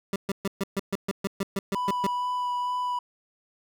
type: tone bursts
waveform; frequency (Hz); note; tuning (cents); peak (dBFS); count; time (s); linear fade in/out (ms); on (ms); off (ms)
25% pulse; 196.2; G3; +2; -21; 13; 0.13-2.067; 2; 29; 130
type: tone with vibrato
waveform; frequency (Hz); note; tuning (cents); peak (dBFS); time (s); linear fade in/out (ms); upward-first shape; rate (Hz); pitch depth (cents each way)
triangle; 987.8; B5; 0; -24; 1.75-2.99; 5; sine; 2.2; 10
effects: none